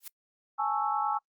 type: noise with exponential growth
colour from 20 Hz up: blue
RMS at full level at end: -35 dBFS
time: 0-0.08 s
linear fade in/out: 5 ms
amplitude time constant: 17 ms
type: chord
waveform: sine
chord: A major seventh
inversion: third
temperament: equal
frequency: 830.6 / 880 / 1108.7 / 1318.5 Hz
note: G#5 / A5 / C#6 / E6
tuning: 0 / 0 / 0 / 0 cents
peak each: -30 / -33 / -34 / -32 dBFS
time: 0.58-1.19 s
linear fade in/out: 20 ms
effects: noise-tail reverb RT60 0.1 s tail -26 dB re dry + Opus 48 kbps